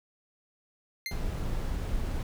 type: tone with exponential decay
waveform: 25% pulse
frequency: 2093 Hz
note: C7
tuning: in tune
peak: -26 dBFS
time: 1.06-1.22 s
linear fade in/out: 1 ms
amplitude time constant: 33 ms
type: noise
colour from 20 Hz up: brown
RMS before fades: -31 dBFS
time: 1.11-2.23 s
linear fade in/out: 2 ms
effects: none

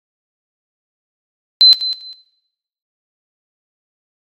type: tone with echo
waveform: sine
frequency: 4062 Hz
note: B7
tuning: 48 cents sharp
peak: -4 dBFS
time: 1.61-1.73 s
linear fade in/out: 0 ms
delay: 200 ms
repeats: 2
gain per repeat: -14 dB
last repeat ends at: 2.13 s
effects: noise-tail reverb RT60 0.9 s tail -17 dB re dry + AAC 64 kbps

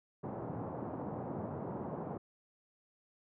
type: band-pass noise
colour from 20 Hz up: pink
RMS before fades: -41 dBFS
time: 0.23-2.18 s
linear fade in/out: 10 ms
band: 110 to 940 Hz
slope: 24 dB/octave
effects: none

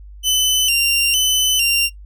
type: tone with vibrato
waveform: sawtooth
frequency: 2896 Hz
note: F#7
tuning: 38 cents flat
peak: -10 dBFS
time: 0.23-1.9 s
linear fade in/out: 50 ms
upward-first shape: square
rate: 1.1 Hz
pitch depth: 74 cents each way
effects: noise-tail reverb RT60 0.1 s tail -19 dB re dry + added 50 Hz sine -35 dBFS peak until 2.05 s

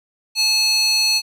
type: tone with high-pass filter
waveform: square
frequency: 864 Hz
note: A5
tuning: 32 cents flat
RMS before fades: -17 dBFS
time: 0.35-1.22 s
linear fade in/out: 50 ms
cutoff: 3700 Hz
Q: 7.8
effects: resampled to 32000 Hz

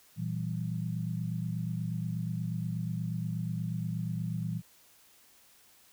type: chord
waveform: sine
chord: E diminished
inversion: second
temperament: equal with one note detuned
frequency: 116.54 / 164.81 / 193.19 Hz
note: Bb2 / E3 / G3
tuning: 0 / 0 / -25 cents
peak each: -35 / -34 / -39 dBFS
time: 0.16-4.62 s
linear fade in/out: 50 ms
effects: white hiss -61 dBFS RMS until 5.92 s

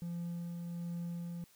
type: tone with tremolo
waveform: triangle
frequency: 171.8 Hz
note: F3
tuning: 28 cents flat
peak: -34 dBFS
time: 0.02-1.44 s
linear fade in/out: 0 ms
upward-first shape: sine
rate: 1.3 Hz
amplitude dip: 30%
effects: tanh soft clip ceiling -30 dBFS + white hiss -65 dBFS RMS until 1.55 s

